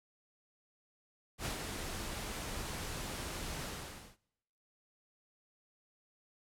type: noise with ADSR envelope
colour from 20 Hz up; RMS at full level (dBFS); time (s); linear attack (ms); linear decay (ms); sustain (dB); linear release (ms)
pink; -37; 1.38-4.17; 73; 110; -4; 530
effects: noise-tail reverb RT60 0.9 s tail -24 dB re dry + low-pass 12000 Hz 12 dB/octave